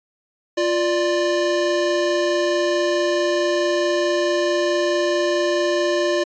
square tone pair together, 349.2 / 590.2 Hz, F4 / D5, 0 / +8 cents, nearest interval major sixth, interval 908 cents, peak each -21 dBFS, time 0.57-6.24 s, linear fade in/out 10 ms, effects resampled to 16000 Hz

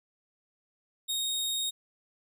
sawtooth tone, 3729 Hz, A#7, in tune, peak -26 dBFS, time 1.08-1.71 s, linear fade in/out 20 ms, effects none

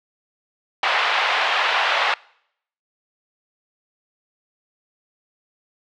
pink band-pass noise, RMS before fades -20 dBFS, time 0.83-2.14 s, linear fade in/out 2 ms, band 710 to 3500 Hz, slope 24 dB/octave, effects noise-tail reverb RT60 0.7 s tail -24 dB re dry

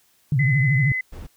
sine tone with vibrato, 136.2 Hz, C#3, 30 cents flat, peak -16 dBFS, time 0.32-0.92 s, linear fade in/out 2 ms, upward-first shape triangle, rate 13 Hz, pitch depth 220 cents each way
sine tone, 2030 Hz, B6, 47 cents sharp, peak -22 dBFS, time 0.39-1.01 s, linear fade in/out 5 ms
brown noise, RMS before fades -35 dBFS, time 1.12-1.27 s, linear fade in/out 10 ms
effects white hiss -61 dBFS RMS until 1.36 s

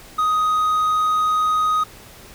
triangle tone, 1251 Hz, D#6, 9 cents sharp, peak -14 dBFS, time 0.18-1.84 s, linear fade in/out 10 ms, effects pink hiss -43 dBFS RMS until 2.34 s

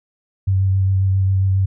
sine tone with vibrato, 95.8 Hz, G2, 39 cents flat, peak -13 dBFS, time 0.47-1.66 s, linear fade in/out 10 ms, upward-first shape sine, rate 7.4 Hz, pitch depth 17 cents each way, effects none

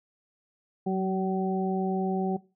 harmonic tone with a mistuned harmonic, 190 Hz, F#3, 46 cents sharp, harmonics 1 / 2 / 3 / 4, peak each -27 / -30 / -41 / -33 dBFS, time 0.86-2.37 s, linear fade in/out 10 ms, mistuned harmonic 1, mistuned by -20 cents, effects noise-tail reverb RT60 0.3 s tail -20 dB re dry

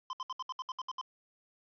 square tone bursts, 1034 Hz, C6, 21 cents flat, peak -36 dBFS, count 10, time 0.1-1.013 s, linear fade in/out 2 ms, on 31 ms, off 67 ms, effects resampled to 11025 Hz + 11-bit

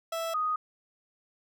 30% pulse / sine tone pair in turn, 659.3 / 1244.6 Hz, E5 / D#6, 0 / 0 cents, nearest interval major seventh, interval 1100 cents, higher second, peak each -28 / -26 dBFS, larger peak second, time 0.12-0.34 / 0.34-0.56 s, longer neither, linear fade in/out 5 ms, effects none

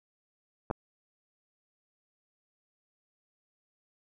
clicks, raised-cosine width 1 ms, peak -21 / -16 dBFS, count 2, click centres 0.702 / 0.711 s, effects none

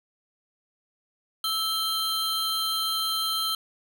square tone cluster, 1311 / 3153 / 4125 Hz, E6 / G7 / C8, -10 / +9 / -25 cents, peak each -32 / -29 / -30 dBFS, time 1.44-3.55 s, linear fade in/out 2 ms, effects none

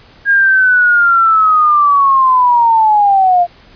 sine linear sweep, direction down, 1632 to 690 Hz, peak -6 dBFS, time 0.25-3.47 s, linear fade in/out 50 ms, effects pink hiss -43 dBFS RMS until 3.75 s + resampled to 11025 Hz

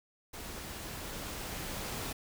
pink noise with level ramp, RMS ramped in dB -44 to -38 dBFS, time 0.33-2.13 s, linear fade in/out 10 ms, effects none

